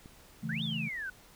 click, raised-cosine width 3 ms, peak -35 dBFS, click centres 0.059 s
sine chord, A major, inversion first, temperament equal, 138.59 / 164.81 / 220 Hz, C#3 / E3 / A3, 0 / 0 / 0 cents, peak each -39 / -37 / -37 dBFS, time 0.42-0.89 s, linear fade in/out 20 ms
sine exponential two-way sweep, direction up then down, 1441 to 3695 to 1461 Hz, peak -35 dBFS, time 0.49-1.1 s, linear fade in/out 5 ms, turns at 0.63 s
effects pink hiss -57 dBFS RMS until 1.35 s

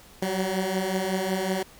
15% pulse beating tone pair, 185 / 190.4 Hz, F#3 / F#3, 0 / +50 cents, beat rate 5.4 Hz, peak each -24 / -20 dBFS, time 0.22-1.63 s, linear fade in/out 5 ms, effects pink hiss -51 dBFS RMS until 1.79 s

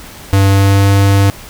square tone with pitch glide, 98 to 99.02 Hz, G2 to G2, 0 to +18 cents, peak -7 dBFS, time 0.33-1.3 s, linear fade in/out 0 ms, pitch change +18 cents, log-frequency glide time 0.49-0.84 s, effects pink hiss -33 dBFS RMS until 1.49 s

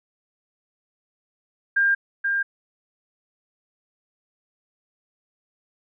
sine tone with echo, 1601 Hz, G6, 36 cents sharp, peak -16 dBFS, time 1.76-1.95 s, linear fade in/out 10 ms, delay 480 ms, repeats 1, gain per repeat -4 dB, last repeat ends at 2.43 s, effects none

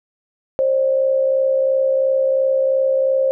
sine tone pair together, 532.1 / 595 Hz, C5 / D5, +29 / +22 cents, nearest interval major second, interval 193 cents, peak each -14 / -23 dBFS, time 0.59-3.31 s, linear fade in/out 0 ms, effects none

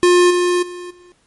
square tone with level steps, 355.3 Hz, F4, 30 cents sharp, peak -9 / -14 / -29 / -44 dBFS, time 0.03-1.12 s, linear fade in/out 0 ms, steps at 0.3 / 0.62 / 0.9 s, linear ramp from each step 10 ms, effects pink hiss -59 dBFS RMS until 1.26 s + MP3 48 kbps

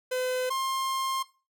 45% pulse tone pair in turn, 508 / 1061.6 Hz, B4 / C6, +49 / +25 cents, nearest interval octave + minor second, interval 1276 cents, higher second, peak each -27 dBFS, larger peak neither, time 0.11-0.5 / 0.5-1.23 s, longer second, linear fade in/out 10 ms, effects noise-tail reverb RT60 0.3 s tail -17 dB re dry

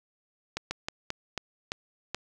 slowing click train, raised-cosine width 0.2 ms, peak -14 dBFS, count 7, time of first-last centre 0.57-2.146 s, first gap 140 ms, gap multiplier 1.25, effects none

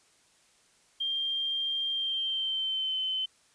sine tone with pitch glide, 3187 to 3061 Hz, G7 to G7, +28 to -42 cents, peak -28 dBFS, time 1-3.26 s, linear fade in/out 10 ms, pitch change -70 cents, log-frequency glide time 1.91-2.98 s, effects white hiss -64 dBFS RMS until 3.54 s + resampled to 22050 Hz

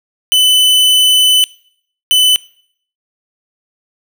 45% pulse tone bursts at uneven times, 3010 Hz, F#7, 29 cents sharp, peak -6 dBFS, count 2, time 0.32-1.44 / 2.11-2.36 s, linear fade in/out 0 ms, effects noise-tail reverb RT60 0.6 s tail -22 dB re dry

